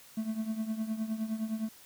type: tone with tremolo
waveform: triangle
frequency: 220 Hz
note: A3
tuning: in tune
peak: -26 dBFS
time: 0.17-1.69 s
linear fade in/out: 5 ms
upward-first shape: triangle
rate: 9.7 Hz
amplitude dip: 80%
effects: white hiss -55 dBFS RMS until 1.85 s